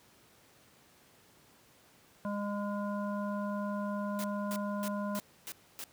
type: harmonic tone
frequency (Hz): 204.3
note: G#3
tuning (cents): -28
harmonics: 1 / 3 / 5 / 7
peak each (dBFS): -34 / -39 / -41 / -47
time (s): 2.25-5.19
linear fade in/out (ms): 0
type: noise bursts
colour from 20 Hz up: white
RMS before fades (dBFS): -42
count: 6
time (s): 4.19-5.84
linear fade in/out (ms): 0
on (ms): 50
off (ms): 270
effects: pink hiss -62 dBFS RMS until 5.92 s + high-pass 100 Hz 12 dB/octave